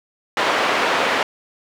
pink band-pass noise, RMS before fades -19 dBFS, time 0.37-1.23 s, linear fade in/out 2 ms, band 510 to 2700 Hz, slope 12 dB/octave, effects none

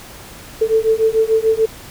sine beating tone pair, 440.3 / 447.1 Hz, A4 / A4, +1 / +28 cents, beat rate 6.8 Hz, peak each -15 dBFS, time 0.61-1.66 s, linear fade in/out 10 ms, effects pink hiss -37 dBFS RMS until 1.9 s

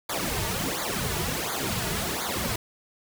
pink noise with flanger, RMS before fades -29 dBFS, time 0.09-2.56 s, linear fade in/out 5 ms, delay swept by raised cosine 0.36 to 3.86 ms, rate 1.4 Hz, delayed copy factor -0.95, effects none

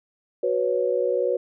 sine chord, F# suspended fourth, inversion none, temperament equal, 370 / 493.9 / 554.4 Hz, F#4 / B4 / C#5, 0 / 0 / 0 cents, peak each -26 / -23 / -25 dBFS, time 0.43-1.37 s, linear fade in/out 5 ms, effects none

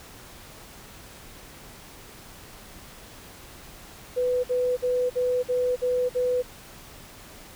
sine tone bursts, 498 Hz, B4, 14 cents sharp, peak -21 dBFS, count 7, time 4.16-6.426 s, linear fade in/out 20 ms, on 280 ms, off 51 ms, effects pink hiss -46 dBFS RMS until 7.55 s

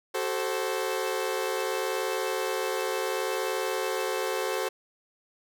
sawtooth tone cluster, 377.5 / 438.2 / 527 Hz, F#4 / A4 / C5, +35 / -7 / +12 cents, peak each -28 dBFS, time 0.14-4.69 s, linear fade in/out 10 ms, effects none

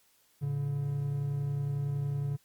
triangle tone pair together, 111.6 / 142.49 Hz, A2 / C#3, +25 / +48 cents, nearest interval major third, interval 423 cents, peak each -36 / -28 dBFS, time 0.41-2.37 s, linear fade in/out 20 ms, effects white hiss -67 dBFS RMS until 2.44 s + Opus 48 kbps

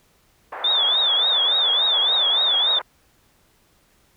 pink band-pass noise, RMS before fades -32 dBFS, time 0.52-2.82 s, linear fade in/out 5 ms, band 580 to 1600 Hz, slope 24 dB/octave
sine tone with vibrato, 3520 Hz, A7, in tune, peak -16 dBFS, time 0.64-2.79 s, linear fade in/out 5 ms, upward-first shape triangle, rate 3.5 Hz, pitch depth 140 cents each way
effects pink hiss -60 dBFS RMS until 4.16 s

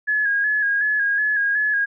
sine tone with vibrato, 1670 Hz, G#6, 9 cents sharp, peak -17 dBFS, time 0.07-1.86 s, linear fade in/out 20 ms, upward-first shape square, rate 2.7 Hz, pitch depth 37 cents each way, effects none

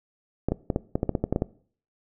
clicks, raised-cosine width 2 ms, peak -10 dBFS, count 12, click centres 0.486 / 0.52 / 0.702 / 0.761 / 0.955 / 1.031 / 1.093 / 1.152 / 1.24 / 1.326 / 1.361 / 1.421 s, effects noise-tail reverb RT60 0.5 s tail -20 dB re dry

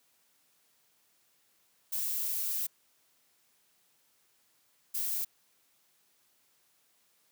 violet noise bursts at uneven times, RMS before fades -33 dBFS, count 2, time 1.92-2.67 / 4.94-5.25 s, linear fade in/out 10 ms, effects white hiss -70 dBFS RMS until 7.31 s + high-pass 100 Hz 12 dB/octave

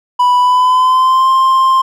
triangle tone with pitch glide, 987.8 to 1052.6 Hz, B5 to C6, 0 to +10 cents, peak -5 dBFS, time 0.19-1.82 s, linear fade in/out 10 ms, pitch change +110 cents, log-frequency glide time 0.38-1.29 s, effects none

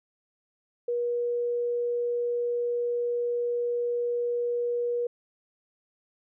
sine tone, 480 Hz, B4, 49 cents flat, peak -25 dBFS, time 0.88-5.07 s, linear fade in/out 5 ms, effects none

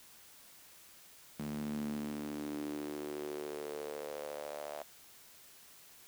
sawtooth tone with high-pass filter sweep, 74 Hz, D2, 14 cents sharp, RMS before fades -41 dBFS, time 1.39-4.83 s, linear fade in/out 5 ms, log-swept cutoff 190 to 640 Hz, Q 5.5, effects white hiss -58 dBFS RMS until 6.07 s

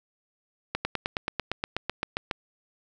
slowing click train, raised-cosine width 0.3 ms, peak -11 dBFS, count 14, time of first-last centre 0.75-2.312 s, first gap 100 ms, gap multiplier 1.03, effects none

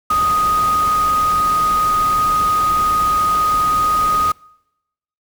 sine tone in noise, 1244.5 Hz, D#6, in tune, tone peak -13 dBFS, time 0.1-4.32 s, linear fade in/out 5 ms, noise pink, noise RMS -28 dBFS, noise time 0.1-4.32 s, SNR +12 dB, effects noise-tail reverb RT60 0.9 s tail -26 dB re dry

